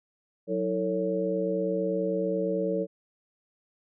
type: tone cluster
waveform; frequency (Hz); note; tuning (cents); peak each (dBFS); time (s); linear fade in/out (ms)
sine; 183.3 / 322.1 / 448 / 557; F#3 / E4 / A4 / C#5; -16 / -40 / +31 / +8; -32 / -33 / -29 / -30; 0.47-2.87; 50
effects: none